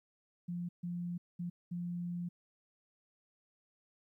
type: tone bursts at uneven times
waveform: sine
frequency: 174.61 Hz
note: F3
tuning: in tune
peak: -36 dBFS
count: 4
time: 0.48-0.69 / 0.83-1.18 / 1.39-1.5 / 1.71-2.29 s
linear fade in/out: 10 ms
effects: 13-bit